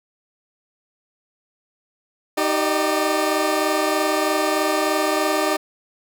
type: tone cluster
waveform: 20% pulse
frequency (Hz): 312.1 / 388.1 / 601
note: D#4 / G4 / D5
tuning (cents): +5 / -17 / +40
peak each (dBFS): -18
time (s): 2.37-5.57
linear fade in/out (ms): 10
effects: none